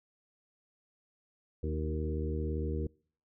harmonic tone with a mistuned harmonic, 77.78 Hz, D#2, in tune, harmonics 1 / 2 / 3 / 4 / 5 / 6, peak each -33 / -40 / -42 / -42 / -41 / -41 dBFS, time 1.63-2.87 s, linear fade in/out 5 ms, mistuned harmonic 5, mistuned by -24 cents, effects noise-tail reverb RT60 0.5 s tail -26 dB re dry

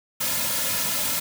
white noise with comb filter, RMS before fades -25 dBFS, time 0.2-1.2 s, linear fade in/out 10 ms, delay 2.6 ms, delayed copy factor -0.75, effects none

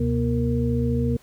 sine tone cluster, 73.9 / 128.4 / 239.4 / 464.9 Hz, D2 / C3 / A#3 / A#4, +11 / -32 / +46 / -5 cents, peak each -26 / -24 / -24 / -28 dBFS, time 0-1.17 s, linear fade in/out 5 ms, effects pink hiss -55 dBFS RMS until 1.22 s

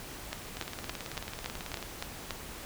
two click trains, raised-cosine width 0.2 ms, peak -16 / -21 dBFS, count 8 / 24, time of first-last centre 0.33-2.307 / 0.57-1.827 s, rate 3.54 / 18.3 Hz, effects pink hiss -44 dBFS RMS until 2.65 s

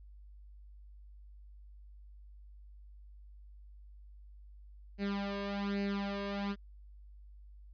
sawtooth tone with flanger, 200.1 Hz, G3, 36 cents sharp, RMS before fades -36 dBFS, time 4.98-6.56 s, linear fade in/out 50 ms, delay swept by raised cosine 0.43 to 1.83 ms, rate 1.2 Hz, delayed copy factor +0.8, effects added 50 Hz sine -51 dBFS peak until 7.73 s + resampled to 11025 Hz

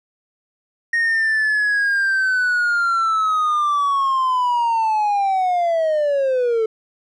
triangle linear sweep, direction down, 1864.7 to 435.5 Hz, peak -13 dBFS, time 0.93-6.66 s, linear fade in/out 5 ms, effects tanh soft clip ceiling -9 dBFS + resampled to 24000 Hz

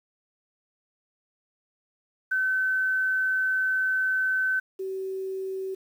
sine tone pair in turn, 1526 / 381.5 Hz, G6 / G4, -47 / -47 cents, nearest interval 2 octaves, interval 2400 cents, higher first, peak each -22 / -29 dBFS, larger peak first, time 2.31-4.6 / 4.79-5.75 s, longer first, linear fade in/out 10 ms, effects 9-bit

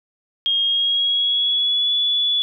sine tone with pitch glide, 3247 to 3428 Hz, G#7 to A7, -40 to -46 cents, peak -16 dBFS, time 0.46-2.42 s, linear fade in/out 0 ms, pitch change +94 cents, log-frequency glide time 0.63-1.93 s, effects none

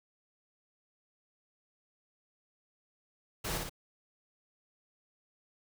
pink noise with echo, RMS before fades -36 dBFS, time 3.44-3.58 s, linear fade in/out 10 ms, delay 58 ms, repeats 2, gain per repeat -3 dB, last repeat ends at 3.696 s, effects none

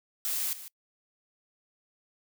blue noise with echo, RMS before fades -31 dBFS, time 0.25-0.53 s, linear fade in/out 0 ms, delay 150 ms, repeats 1, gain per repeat -13 dB, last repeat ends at 0.68 s, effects noise-tail reverb RT60 0.1 s tail -25 dB re dry

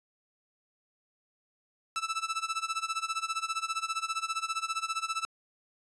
sawtooth tone with tremolo, 1319 Hz, E6, 1 cent sharp, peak -24 dBFS, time 1.96-5.25 s, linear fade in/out 0 ms, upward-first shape sine, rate 15 Hz, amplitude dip 90%, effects resampled to 22050 Hz

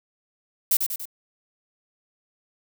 violet noise with echo, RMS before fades -19 dBFS, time 0.71-0.77 s, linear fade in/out 5 ms, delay 95 ms, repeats 3, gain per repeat -5 dB, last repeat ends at 1.055 s, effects none

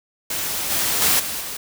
white noise with level steps, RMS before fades -25 / -21 / -17 / -27 / -30 dBFS, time 0.3-1.57 s, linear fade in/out 5 ms, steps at 0.7 / 1.01 / 1.19 / 1.4 s, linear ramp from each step 10 ms, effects none

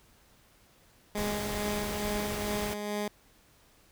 15% pulse tone with tremolo, 207.7 Hz, G#3, in tune, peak -24 dBFS, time 1.15-3.08 s, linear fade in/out 2 ms, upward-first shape sine, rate 2.3 Hz, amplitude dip 40%
pink noise, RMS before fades -37 dBFS, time 1.17-2.74 s, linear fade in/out 5 ms
effects pink hiss -62 dBFS RMS until 3.91 s

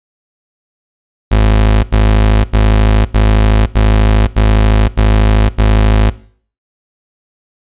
35% pulse tone bursts, 53.1 Hz, G#1, 39 cents sharp, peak -4 dBFS, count 8, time 1.31-6.1 s, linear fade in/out 10 ms, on 520 ms, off 90 ms, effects noise-tail reverb RT60 0.5 s tail -19 dB re dry + resampled to 8000 Hz

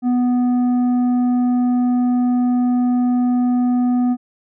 triangle tone with tanh clipping, 246.9 Hz, B3, in tune, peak -15 dBFS, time 0.02-4.17 s, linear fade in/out 50 ms, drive 11 dB, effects none

